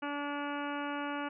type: harmonic tone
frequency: 288.3 Hz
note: D4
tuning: 32 cents flat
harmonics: 1 / 2 / 3 / 4 / 5 / 6 / 7 / 8 / 9 / 10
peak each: -38 / -43 / -41 / -43 / -42 / -49 / -55 / -49 / -51 / -50 dBFS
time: 0.02-1.29 s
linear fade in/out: 10 ms
effects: none